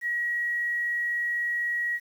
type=tone with quantisation; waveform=sine; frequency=1908 Hz; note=A#6; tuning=40 cents sharp; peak=-25 dBFS; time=0.01-2 s; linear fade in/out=50 ms; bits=9; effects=none